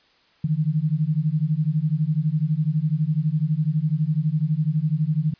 sine beating tone pair, 148.5 / 160.5 Hz, D3 / E3, +20 / -46 cents, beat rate 12 Hz, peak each -22 / -22 dBFS, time 0.44-5.34 s, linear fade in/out 5 ms, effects white hiss -59 dBFS RMS until 5.39 s + resampled to 11025 Hz

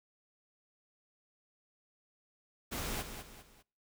pink noise with echo, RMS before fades -38 dBFS, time 2.71-3.03 s, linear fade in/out 20 ms, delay 200 ms, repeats 3, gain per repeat -8 dB, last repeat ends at 3.63 s, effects noise-tail reverb RT60 0.5 s tail -26 dB re dry

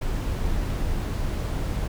brown noise, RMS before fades -26 dBFS, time 0.01-1.88 s, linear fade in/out 10 ms, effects none

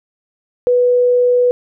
sine tone, 492.3 Hz, B4, 6 cents flat, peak -9 dBFS, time 0.67-1.51 s, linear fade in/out 0 ms, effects none

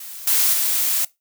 blue noise with level steps, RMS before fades -35 / -17 / -20 dBFS, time 0-1.05 s, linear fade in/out 5 ms, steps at 0.27 / 0.53 s, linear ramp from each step 5 ms, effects noise-tail reverb RT60 0.2 s tail -21 dB re dry

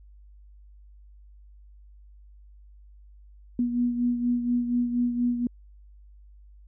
sine beating tone pair, 241.8 / 246 Hz, B3 / B3, -36 / -7 cents, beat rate 4.2 Hz, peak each -23 / -31 dBFS, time 3.59-5.47 s, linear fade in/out 2 ms, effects added 50 Hz sine -48 dBFS peak until 6.67 s

